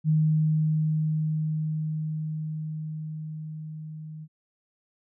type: tone with level ramp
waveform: sine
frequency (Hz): 155.56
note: D#3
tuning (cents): 0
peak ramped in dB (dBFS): -18 to -37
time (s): 0.04-4.28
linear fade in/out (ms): 50
effects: none